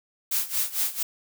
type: noise with tremolo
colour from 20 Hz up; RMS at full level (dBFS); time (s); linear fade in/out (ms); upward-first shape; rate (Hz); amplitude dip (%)
blue; -24; 0.31-1.03; 5; sine; 4.4; 85
effects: none